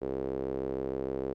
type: tone with band-pass filter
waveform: sawtooth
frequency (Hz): 66.5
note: C2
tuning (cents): +29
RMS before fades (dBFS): -34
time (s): 0.01-1.34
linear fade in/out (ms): 20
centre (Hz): 420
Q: 3.7
effects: none